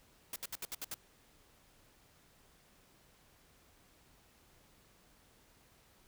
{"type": "noise bursts", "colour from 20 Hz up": "white", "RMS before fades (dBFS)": -41, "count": 7, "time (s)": [0.33, 0.942], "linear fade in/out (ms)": 2, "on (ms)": 30, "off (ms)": 67, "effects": ["pink hiss -66 dBFS RMS until 6.07 s"]}